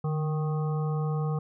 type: harmonic tone with a mistuned harmonic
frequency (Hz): 155.56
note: D#3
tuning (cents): 0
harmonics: 1 / 3 / 5 / 7 / 8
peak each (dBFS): -26 / -36 / -40 / -43 / -44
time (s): 0.04-1.39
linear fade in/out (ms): 5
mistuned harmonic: 1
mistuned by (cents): -55
effects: none